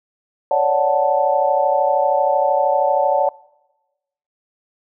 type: chord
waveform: sine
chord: D major seventh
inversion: third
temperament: equal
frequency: 554.4 / 587.3 / 740 / 880 Hz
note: C#5 / D5 / F#5 / A5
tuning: 0 / 0 / 0 / 0 cents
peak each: -19 dBFS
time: 0.51-3.29 s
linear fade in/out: 2 ms
effects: noise-tail reverb RT60 1.0 s tail -22 dB re dry